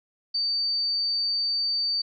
sine tone, 4599 Hz, D8, 37 cents flat, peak -23 dBFS, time 0.34-2.02 s, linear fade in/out 10 ms, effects none

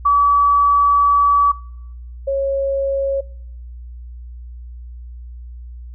sine tone pair in turn, 1145 / 547.9 Hz, D6 / C#5, -44 / -20 cents, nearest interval octave + minor second, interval 1276 cents, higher first, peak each -10 / -16 dBFS, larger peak first, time 0.05-1.52 / 2.27-3.21 s, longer first, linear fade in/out 10 ms, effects noise-tail reverb RT60 0.9 s tail -26 dB re dry + added 60 Hz sine -31 dBFS peak until 5.94 s

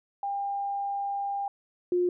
sine tone pair in turn, 800 / 356.4 Hz, G5 / F4, +35 / +35 cents, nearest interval octave + major second, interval 1400 cents, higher first, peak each -28 / -22 dBFS, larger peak second, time 0.23-1.48 / 1.92-2.09 s, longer first, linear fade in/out 2 ms, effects none

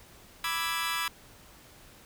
20% pulse chord, E dominant seventh, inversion second, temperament equal, 987.8 / 1174.7 / 1318.5 / 1661.2 Hz, B5 / D6 / E6 / G#6, 0 / 0 / 0 / 0 cents, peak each -30 dBFS, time 0.44-1.08 s, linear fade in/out 2 ms, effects pink hiss -54 dBFS RMS until 2.05 s

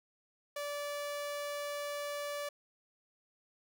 sawtooth tone, 580 Hz, D5, 22 cents flat, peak -33 dBFS, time 0.56-2.49 s, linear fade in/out 5 ms, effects none

